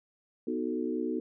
sine chord, B dominant seventh, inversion none, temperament equal, 246.9 / 311.1 / 370 / 440 Hz, B3 / D#4 / F#4 / A4, 0 / 0 / 0 / 0 cents, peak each -34 / -34 / -35 / -37 dBFS, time 0.47-1.2 s, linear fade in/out 5 ms, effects none

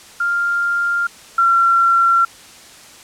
sine tone pair in turn, 1396.9 / 1365 Hz, F6 / F6, 0 / -40 cents, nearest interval unison, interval 40 cents, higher first, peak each -15 / -10 dBFS, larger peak second, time 0.2-1.07 / 1.38-2.25 s, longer neither, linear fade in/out 5 ms, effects white hiss -41 dBFS RMS until 3.03 s + low-pass 9000 Hz 12 dB/octave

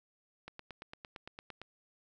click train, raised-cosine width 0.3 ms, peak -29 dBFS, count 11, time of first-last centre 0.48-1.616 s, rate 8.8 Hz, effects none

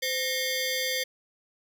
15% pulse ring-modulated tone, 1339 Hz, E6, 27 cents sharp, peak -17 dBFS, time 0.02-1.04 s, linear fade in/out 10 ms, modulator 824 Hz, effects none

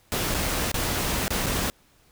pink noise with dropouts, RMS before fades -26 dBFS, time 0.12-1.7 s, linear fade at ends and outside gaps 0 ms, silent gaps 0.341-0.346 / 0.716-0.743 / 1.28-1.305 / 1.461-1.466 s, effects pink hiss -60 dBFS RMS until 2.11 s

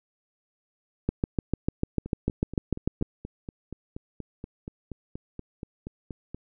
two click trains, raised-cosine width 3 ms, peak -11 / -23 dBFS, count 14 / 19, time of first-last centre 1.09-3.025 / 2.06-6.346 s, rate 6.72 / 4.2 Hz, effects none

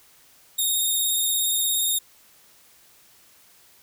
5% pulse tone with vibrato, 3708 Hz, A#7, 10 cents flat, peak -14 dBFS, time 0.58-1.99 s, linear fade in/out 10 ms, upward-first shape sine, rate 17 Hz, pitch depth 31 cents each way, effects white hiss -55 dBFS RMS until 3.82 s

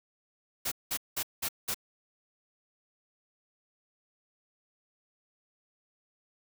white noise bursts, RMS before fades -32 dBFS, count 5, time 0.65-1.745 s, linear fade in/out 10 ms, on 67 ms, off 190 ms, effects none

